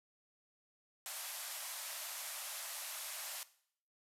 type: band-pass noise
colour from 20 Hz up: white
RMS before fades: -45 dBFS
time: 1.06-3.43 s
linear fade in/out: 0 ms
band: 550 to 14000 Hz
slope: 96 dB/octave
effects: noise-tail reverb RT60 0.6 s tail -17 dB re dry